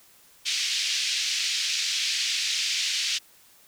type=band-pass noise; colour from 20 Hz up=white; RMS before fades=-27 dBFS; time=0.45-3.19 s; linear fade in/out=20 ms; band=2300 to 5700 Hz; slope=24 dB/octave; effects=white hiss -56 dBFS RMS until 3.67 s